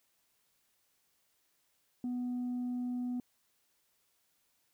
sine tone, 246.9 Hz, B3, in tune, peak -31 dBFS, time 2.04-3.2 s, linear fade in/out 2 ms, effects tanh soft clip ceiling -32 dBFS + white hiss -75 dBFS RMS until 4.73 s

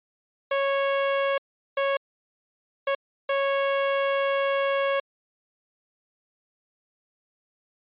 sawtooth tone bursts at uneven times, 552 Hz, C#5, 7 cents flat, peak -18 dBFS, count 4, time 0.51-1.38 / 1.77-1.97 / 2.87-2.95 / 3.29-5 s, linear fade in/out 5 ms, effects resampled to 8000 Hz

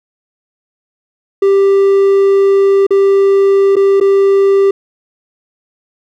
triangle tone with dropouts, 393.5 Hz, G4, 7 cents sharp, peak -4 dBFS, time 1.42-4.71 s, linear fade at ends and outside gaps 5 ms, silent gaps 2.867-2.906 / 3.757-3.765 / 4.001-4.01 s, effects none

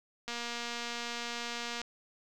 click train, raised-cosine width 0.2 ms, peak -21 dBFS, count 365, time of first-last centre 0.28-1.816 s, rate 237 Hz, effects none

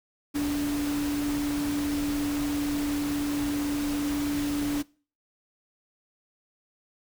sine tone in noise, 290 Hz, D4, 22 cents flat, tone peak -25 dBFS, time 0.34-4.83 s, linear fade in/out 20 ms, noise pink, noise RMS -36 dBFS, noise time 0.34-4.83 s, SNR +8 dB, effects noise-tail reverb RT60 0.4 s tail -23 dB re dry

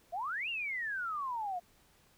sine exponential two-way sweep, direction up then down, 645 to 2856 to 688 Hz, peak -34 dBFS, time 0.12-1.6 s, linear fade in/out 20 ms, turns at 0.49 s, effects pink hiss -66 dBFS RMS until 2.17 s

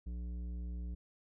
triangle tone with tanh clipping, 59.8 Hz, A#1, 45 cents sharp, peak -40 dBFS, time 0.06-0.95 s, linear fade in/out 10 ms, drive 15 dB, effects none

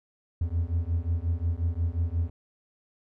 triangle beating tone pair, 81.6 / 87.2 Hz, E2 / F2, -17 / -2 cents, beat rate 5.6 Hz, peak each -26 dBFS, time 0.41-2.3 s, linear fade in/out 5 ms, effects none

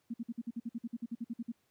sine tone bursts, 233.1 Hz, A#3, in tune, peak -34 dBFS, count 16, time 0.1-1.52 s, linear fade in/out 10 ms, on 40 ms, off 52 ms, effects pink hiss -75 dBFS RMS until 1.7 s + high-pass 100 Hz 12 dB/octave

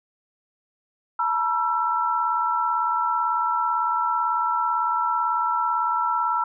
sine tone cluster, 882 / 960 / 1339 Hz, A5 / B5 / E6, +4 / -49 / +27 cents, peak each -29 / -24 / -23 dBFS, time 1.19-6.44 s, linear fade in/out 5 ms, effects none

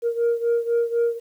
sine beating tone pair, 467.4 / 471.4 Hz, A#4 / A#4, +5 / +19 cents, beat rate 4 Hz, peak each -19 / -22 dBFS, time 0.02-1.2 s, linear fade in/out 50 ms, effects tanh soft clip ceiling -15 dBFS + 9-bit

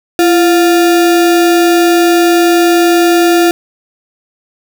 sine tone with sample-and-hold, 340.3 Hz, F4, 45 cents flat, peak -5 dBFS, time 0.19-3.51 s, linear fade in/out 0 ms, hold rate 1050 Hz, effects none

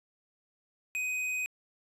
triangle tone with tanh clipping, 2506 Hz, D#7, 12 cents sharp, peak -32 dBFS, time 0.95-1.46 s, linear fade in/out 0 ms, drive 15 dB, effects resampled to 32000 Hz

